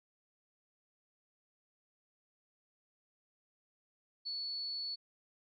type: tone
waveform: sine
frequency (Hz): 4426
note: C#8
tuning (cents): -3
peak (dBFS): -37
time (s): 4.25-4.96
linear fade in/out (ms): 20
effects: Opus 48 kbps